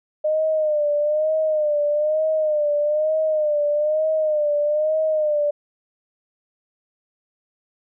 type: tone with vibrato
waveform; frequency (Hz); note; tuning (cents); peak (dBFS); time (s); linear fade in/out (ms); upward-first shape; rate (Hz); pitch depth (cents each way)
sine; 608; D#5; -40; -17; 0.24-5.51; 10; sine; 1.1; 62
effects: none